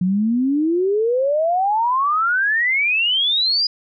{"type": "exponential sweep", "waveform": "sine", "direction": "up", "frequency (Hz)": [176.4, 4963], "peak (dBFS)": -15, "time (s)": [0.01, 3.67], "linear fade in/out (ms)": 5, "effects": []}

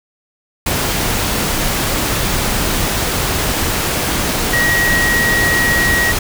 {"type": "tone in noise", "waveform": "sine", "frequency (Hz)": 1902, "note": "A#6", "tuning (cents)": 34, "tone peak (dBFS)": -13, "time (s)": [4.53, 6.12], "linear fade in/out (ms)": 5, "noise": "pink", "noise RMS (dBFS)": -17, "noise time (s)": [0.66, 6.19], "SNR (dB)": 1, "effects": []}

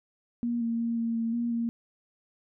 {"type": "tone with pitch steps", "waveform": "sine", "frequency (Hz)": [237.3, 230.8, 232.3, 230.1, 228.5, 236.4, 232.6], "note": ["A#3", "A#3", "A#3", "A#3", "A#3", "A#3", "A#3"], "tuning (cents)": [31, -17, -6, -22, -34, 24, -4], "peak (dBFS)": -26, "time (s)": [0.43, 1.69], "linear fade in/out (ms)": 0, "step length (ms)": 180, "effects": []}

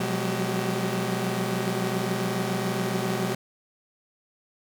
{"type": "tone cluster", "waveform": "sawtooth", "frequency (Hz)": [124.2, 179.6, 186.7, 207, 384.4], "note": ["B2", "F3", "F#3", "G#3", "G4"], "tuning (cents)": [10, 49, 16, -5, -34], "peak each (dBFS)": -28, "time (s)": [0, 3.35], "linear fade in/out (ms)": 5, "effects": []}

